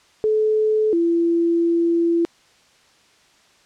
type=tone pair in turn; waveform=sine; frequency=431.9 / 337.7 Hz; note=A4 / E4; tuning=-32 / +42 cents; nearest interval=major third; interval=426 cents; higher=first; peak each=-15 dBFS; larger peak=neither; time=0.24-0.93 / 0.93-2.25 s; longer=second; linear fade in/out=0 ms; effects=white hiss -55 dBFS RMS until 3.65 s + low-pass 6000 Hz 12 dB/octave